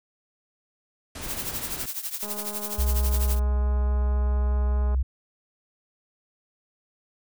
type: low-pass noise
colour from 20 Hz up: pink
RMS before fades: -37 dBFS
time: 1.15-1.86 s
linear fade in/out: 5 ms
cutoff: 12000 Hz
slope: 48 dB/octave
type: noise with tremolo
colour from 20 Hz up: blue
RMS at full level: -29 dBFS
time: 1.21-3.4 s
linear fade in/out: 50 ms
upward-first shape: triangle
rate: 12 Hz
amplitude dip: 85%
type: click train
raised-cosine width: 1 ms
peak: -26 dBFS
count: 566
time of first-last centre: 2.23-4.946 s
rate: 208 Hz
type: tone with vibrato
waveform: sine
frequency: 64.3 Hz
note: C2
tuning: 30 cents flat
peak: -20 dBFS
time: 2.78-5.03 s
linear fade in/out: 10 ms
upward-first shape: square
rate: 4.6 Hz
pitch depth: 11 cents each way
effects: none